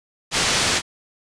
white low-pass noise, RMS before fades -20 dBFS, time 0.31-0.82 s, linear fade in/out 50 ms, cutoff 5900 Hz, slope 12 dB/octave, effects resampled to 22050 Hz

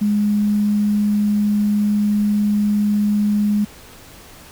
sine tone with quantisation, 207.7 Hz, G#3, in tune, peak -14 dBFS, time 0.01-3.65 s, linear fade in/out 10 ms, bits 7, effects pink hiss -42 dBFS RMS until 4.51 s

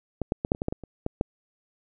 clicks, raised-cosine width 2 ms, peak -14 / -10 / -13 / -6 / -26 / -15 / -12 / -16 / -26 / -13 / -9 dBFS, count 11, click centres 0.217 / 0.321 / 0.449 / 0.519 / 0.549 / 0.619 / 0.684 / 0.725 / 0.837 / 1.064 / 1.211 s, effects none

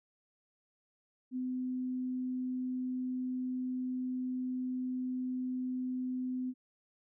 sine tone, 254.3 Hz, C4, 49 cents flat, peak -33 dBFS, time 1.31-6.54 s, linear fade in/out 50 ms, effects none

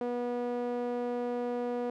sawtooth tone with band-pass filter, 243.1 Hz, B3, 27 cents flat, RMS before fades -33 dBFS, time 0.01-1.9 s, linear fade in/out 2 ms, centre 500 Hz, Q 1.8, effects none

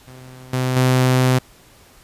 sawtooth tone with level steps, 128.2 Hz, C3, 35 cents flat, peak -34 / -14 / -9 dBFS, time 0.07-1.39 s, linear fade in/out 10 ms, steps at 0.53 / 0.76 s, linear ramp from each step 5 ms, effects pink hiss -49 dBFS RMS until 2.03 s + resampled to 32000 Hz

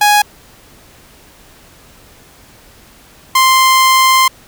sawtooth tone pair in turn, 830.6 / 1046.5 Hz, G#5 / C6, 0 / 0 cents, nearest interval major third, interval 400 cents, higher second, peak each -3 dBFS, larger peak neither, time 0.01-0.22 / 3.35-4.28 s, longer second, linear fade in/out 5 ms, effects pink hiss -43 dBFS RMS until 4.47 s

